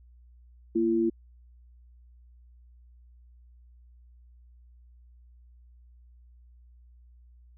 sine tone pair together, 231 / 338.3 Hz, A#3 / E4, -16 / +45 cents, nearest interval perfect fifth, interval 661 cents, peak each -28 / -23 dBFS, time 0.75-1.1 s, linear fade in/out 10 ms, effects added 60 Hz sine -52 dBFS peak until 7.57 s

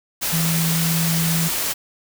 sine tone in noise, 164.81 Hz, E3, in tune, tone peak -19 dBFS, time 0.32-1.49 s, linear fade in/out 20 ms, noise white, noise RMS -23 dBFS, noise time 0.21-1.74 s, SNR +1 dB, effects none

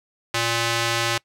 square tone with band-pass filter, 116.54 Hz, A#2, in tune, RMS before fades -23 dBFS, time 0.34-1.18 s, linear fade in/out 5 ms, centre 3400 Hz, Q 0.57, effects noise-tail reverb RT60 0.1 s tail -23 dB re dry

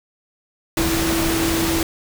sine tone in noise, 329.6 Hz, E4, in tune, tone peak -20 dBFS, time 0.77-1.83 s, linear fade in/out 2 ms, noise pink, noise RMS -22 dBFS, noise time 0.77-1.83 s, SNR -1 dB, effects none

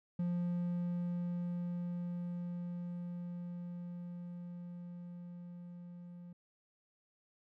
triangle tone with level ramp, 175.2 Hz, F3, 6 cents sharp, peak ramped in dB -30 to -46 dBFS, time 0.19-6.33 s, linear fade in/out 5 ms, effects none

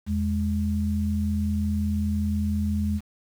sine tone pair together, 82.46 / 208 Hz, E2 / G#3, +1 / +3 cents, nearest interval octave + major third, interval 1602 cents, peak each -25 dBFS, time 0.06-3.01 s, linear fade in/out 50 ms, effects 8-bit

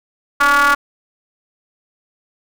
square ring-modulated tone, 140.1 Hz, C#3, 19 cents sharp, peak -8 dBFS, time 0.4-0.75 s, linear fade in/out 10 ms, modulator 1280 Hz, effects none

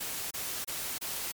white noise bursts, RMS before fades -36 dBFS, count 4, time 0-1.321 s, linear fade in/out 10 ms, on 310 ms, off 27 ms, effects MP3 96 kbps

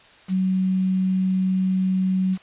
sine tone with quantisation, 187.4 Hz, F#3, 22 cents sharp, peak -18 dBFS, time 0.28-2.38 s, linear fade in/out 50 ms, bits 7, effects white hiss -50 dBFS RMS until 2.42 s + resampled to 8000 Hz

